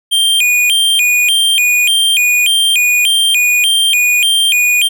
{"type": "tone with vibrato", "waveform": "square", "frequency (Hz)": 2791, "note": "F7", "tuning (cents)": -2, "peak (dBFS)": -9, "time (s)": [0.11, 4.89], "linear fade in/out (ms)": 20, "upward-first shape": "square", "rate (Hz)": 1.7, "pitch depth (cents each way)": 220, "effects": []}